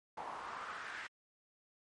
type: noise with band-pass filter sweep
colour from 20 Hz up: pink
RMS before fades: -45 dBFS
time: 0.17-1.07 s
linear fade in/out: 5 ms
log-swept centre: 840 to 1800 Hz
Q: 3.1
effects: MP3 48 kbps